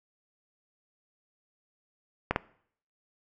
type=clicks; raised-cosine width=0.5 ms; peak=-10 dBFS; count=2; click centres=2.31 / 2.361 s; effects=noise-tail reverb RT60 0.6 s tail -20 dB re dry